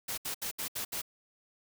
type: noise bursts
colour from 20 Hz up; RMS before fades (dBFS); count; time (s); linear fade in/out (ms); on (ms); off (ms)
white; -36; 6; 0.08-1.018; 10; 98; 70
effects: none